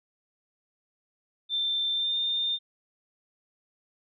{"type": "tone with pitch glide", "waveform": "sine", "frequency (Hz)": [3565, 3615], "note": ["A7", "A7"], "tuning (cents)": [22, 46], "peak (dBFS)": -25, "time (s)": [1.49, 2.59], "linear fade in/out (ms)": 50, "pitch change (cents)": 24, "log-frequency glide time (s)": [1.93, 2.15], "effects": []}